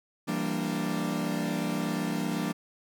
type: chord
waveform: 40% pulse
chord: E half-diminished seventh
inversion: none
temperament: equal with one note detuned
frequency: 167.89 / 196 / 233.1 / 293.7 Hz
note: E3 / G3 / Bb3 / D4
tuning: +32 / 0 / 0 / 0 cents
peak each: -33 dBFS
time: 0.27-2.53 s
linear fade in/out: 20 ms
effects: none